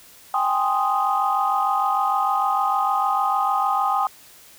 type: chord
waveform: sine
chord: Ab major seventh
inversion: third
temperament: equal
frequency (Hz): 784 / 830.6 / 1046.5 / 1244.5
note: G5 / Ab5 / C6 / Eb6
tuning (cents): 0 / 0 / 0 / 0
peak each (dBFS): -22 / -25 / -25 / -22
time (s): 0.34-4.07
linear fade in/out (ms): 2
effects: tanh soft clip ceiling -9 dBFS + white hiss -48 dBFS RMS until 4.58 s